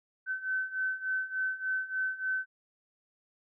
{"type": "beating tone pair", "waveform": "sine", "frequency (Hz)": [1525, 1528.4], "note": ["G6", "G6"], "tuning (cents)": [-48, -44], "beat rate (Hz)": 3.4, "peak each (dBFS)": [-35, -32], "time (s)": [0.26, 2.46], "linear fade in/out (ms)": 50, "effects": []}